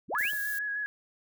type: linear sweep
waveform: sine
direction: up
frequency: 77.78 to 3322 Hz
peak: -28 dBFS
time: 0.08-0.32 s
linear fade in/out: 50 ms
type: clicks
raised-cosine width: 1 ms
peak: -36 dBFS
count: 4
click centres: 0.14 / 0.208 / 0.253 / 0.333 s
type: tone with vibrato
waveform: sine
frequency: 1673 Hz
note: G#6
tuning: 12 cents sharp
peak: -30 dBFS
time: 0.15-0.86 s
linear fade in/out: 0 ms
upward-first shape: square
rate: 6.6 Hz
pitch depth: 20 cents each way
type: noise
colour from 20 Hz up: violet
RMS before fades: -39 dBFS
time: 0.18-0.59 s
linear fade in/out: 5 ms
effects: none